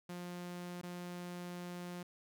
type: tone with dropouts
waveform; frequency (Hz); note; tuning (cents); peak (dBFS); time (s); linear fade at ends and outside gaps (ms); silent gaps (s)
sawtooth; 176.8; F3; +22; -39; 0.09-2.03; 5; 0.815-0.832
effects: none